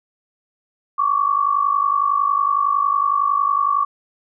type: tone pair together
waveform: sine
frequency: 1108.7 / 1159.6 Hz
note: C#6 / D6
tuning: 0 / -22 cents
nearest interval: minor second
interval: 78 cents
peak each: -18 dBFS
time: 0.98-3.85 s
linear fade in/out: 10 ms
effects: none